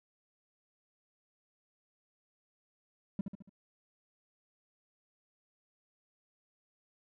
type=tone with echo; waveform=triangle; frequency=196 Hz; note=G3; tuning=in tune; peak=-27 dBFS; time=3.19-3.21 s; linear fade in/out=2 ms; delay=71 ms; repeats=4; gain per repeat=-6 dB; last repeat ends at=3.494 s; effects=tanh soft clip ceiling -23 dBFS